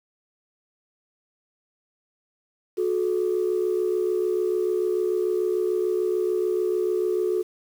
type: tone pair together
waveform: sine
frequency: 364.6 / 431.4 Hz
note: F#4 / A4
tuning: -25 / -34 cents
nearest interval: minor third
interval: 291 cents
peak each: -22 / -24 dBFS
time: 2.77-7.43 s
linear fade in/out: 20 ms
effects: tanh soft clip ceiling -15 dBFS + 8-bit

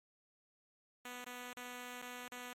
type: tone with dropouts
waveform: 5% pulse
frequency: 246.9 Hz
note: B3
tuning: in tune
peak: -34 dBFS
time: 1.05-2.53 s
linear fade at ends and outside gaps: 2 ms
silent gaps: 1.243-1.264 / 1.53-1.569 / 2.017-2.024 / 2.281-2.32 s
effects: MP3 64 kbps

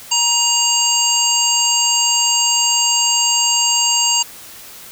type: harmonic tone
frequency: 940 Hz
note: A#5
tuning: 14 cents sharp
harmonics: 1 / 3 / 5 / 7 / 8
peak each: -22 / -18 / -20 / -19 / -18 dBFS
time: 0.11-4.23 s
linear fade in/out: 10 ms
effects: white hiss -37 dBFS RMS until 4.91 s

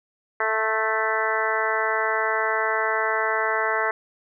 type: harmonic tone with a mistuned harmonic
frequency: 220 Hz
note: A3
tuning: in tune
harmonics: 2 / 3 / 4 / 5 / 6 / 7 / 8 / 9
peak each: -29 / -29 / -29 / -29 / -29 / -29 / -29 / -29 dBFS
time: 0.4-3.91 s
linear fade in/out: 2 ms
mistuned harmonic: 5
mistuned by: -18 cents
effects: none

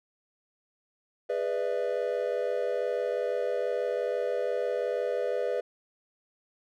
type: chord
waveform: triangle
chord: E dominant seventh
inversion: first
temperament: just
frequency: 412 / 494.4 / 593.3 / 659.3 Hz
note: G#4 / B4 / D5 / E5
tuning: -14 / +2 / +18 / 0 cents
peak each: -32 / -28 / -31 / -34 dBFS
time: 1.29-5.61 s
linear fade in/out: 10 ms
effects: none

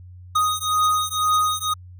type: beating tone pair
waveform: square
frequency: 1244.5 / 1246.5 Hz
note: D#6 / D#6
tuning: 0 / +3 cents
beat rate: 2 Hz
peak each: -22 dBFS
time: 0.35-1.74 s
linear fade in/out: 10 ms
effects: added 90 Hz sine -39 dBFS peak until 1.99 s

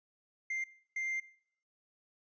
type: tone bursts at uneven times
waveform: triangle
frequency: 2097 Hz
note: C7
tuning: 3 cents sharp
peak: -32 dBFS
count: 2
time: 0.5-0.64 / 0.96-1.2 s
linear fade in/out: 5 ms
effects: noise-tail reverb RT60 0.6 s tail -18 dB re dry + resampled to 16000 Hz

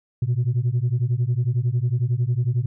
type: beating tone pair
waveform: sine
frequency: 116.54 / 127.54 Hz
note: A#2 / C3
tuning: 0 / -44 cents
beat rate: 11 Hz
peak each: -20 dBFS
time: 0.22-2.66 s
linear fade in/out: 5 ms
effects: tanh soft clip ceiling -15 dBFS

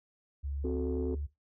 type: tone with pitch glide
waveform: sine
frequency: 70.3 to 72.4 Hz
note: C#2 to D2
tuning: +25 to -24 cents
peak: -33 dBFS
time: 0.43-1.27 s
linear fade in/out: 20 ms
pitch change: +51 cents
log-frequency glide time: 0.63-1.04 s
type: chord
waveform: sine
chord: F# diminished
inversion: second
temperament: equal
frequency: 261.6 / 370 / 440 Hz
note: C4 / F#4 / A4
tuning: 0 / 0 / 0 cents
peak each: -34 / -33 / -35 dBFS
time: 0.64-1.15 s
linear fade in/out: 5 ms
effects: noise-tail reverb RT60 0.2 s tail -17 dB re dry + tanh soft clip ceiling -24 dBFS

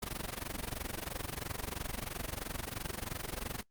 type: noise with amplitude modulation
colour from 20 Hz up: pink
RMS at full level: -36 dBFS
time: 0.02-3.63 s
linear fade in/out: 10 ms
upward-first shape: sine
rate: 23 Hz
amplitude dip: 90%
effects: noise-tail reverb RT60 0.1 s tail -21 dB re dry + Opus 48 kbps

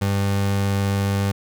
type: tone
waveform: 30% pulse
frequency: 99.2 Hz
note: G2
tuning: 21 cents sharp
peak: -16 dBFS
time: 0.01-1.32 s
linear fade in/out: 10 ms
effects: none

